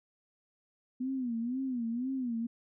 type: tone with vibrato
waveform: sine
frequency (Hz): 246.9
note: B3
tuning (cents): 0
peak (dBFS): -31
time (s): 1-2.47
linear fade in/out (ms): 10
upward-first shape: sine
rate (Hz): 2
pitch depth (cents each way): 140
effects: none